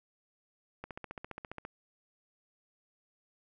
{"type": "click train", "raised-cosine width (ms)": 0.5, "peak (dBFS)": -26, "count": 13, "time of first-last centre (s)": [0.84, 1.651], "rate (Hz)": 14.8, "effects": []}